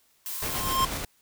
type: tone with exponential growth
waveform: square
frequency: 1058 Hz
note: C6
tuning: 19 cents sharp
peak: -20 dBFS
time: 0.25-0.85 s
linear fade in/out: 5 ms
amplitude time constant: 130 ms
type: noise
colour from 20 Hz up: blue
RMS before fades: -34 dBFS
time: 0.26-0.77 s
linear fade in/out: 0 ms
type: noise with tremolo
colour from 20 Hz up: pink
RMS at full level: -31 dBFS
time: 0.42-1.05 s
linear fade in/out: 5 ms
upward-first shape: square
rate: 8.1 Hz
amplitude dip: 30%
effects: white hiss -65 dBFS RMS until 1.21 s